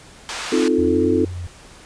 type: band-pass noise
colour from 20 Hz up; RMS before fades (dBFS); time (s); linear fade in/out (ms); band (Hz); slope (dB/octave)
pink; -29; 0.29-0.68; 0; 920 to 7400; 12
type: chord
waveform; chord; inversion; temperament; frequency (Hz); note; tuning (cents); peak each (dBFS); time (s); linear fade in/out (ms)
sine; F dominant seventh; second; equal with one note detuned; 261.6 / 313.1 / 349.2 / 440; C4 / Eb4 / F4 / A4; 0 / +11 / 0 / 0; -20; 0.52-1.25; 5
type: exponential two-way sweep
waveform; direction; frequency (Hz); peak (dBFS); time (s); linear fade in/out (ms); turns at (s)
sine; up then down; 82.1 to 94.9 to 86.3; -26; 0.78-1.47; 5; 1.11
effects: pink hiss -44 dBFS RMS until 1.85 s + resampled to 22050 Hz

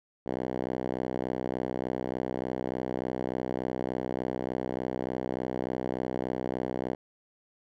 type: tone with band-pass filter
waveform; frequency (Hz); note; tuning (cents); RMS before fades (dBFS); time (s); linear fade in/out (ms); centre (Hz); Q
5% pulse; 63.4; B1; +46; -33; 0.26-6.95; 5; 360; 0.7
effects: none

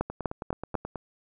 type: two click trains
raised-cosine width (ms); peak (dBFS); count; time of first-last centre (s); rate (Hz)
1; -12 / -20; 4 / 9; 0.01-0.753 / 0.1-0.957; 4.04 / 9.33
effects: none

